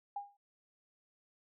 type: tone with exponential decay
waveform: sine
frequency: 810 Hz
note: G#5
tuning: 43 cents flat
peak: -34 dBFS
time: 0.16-0.37 s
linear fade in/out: 5 ms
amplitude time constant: 44 ms
effects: none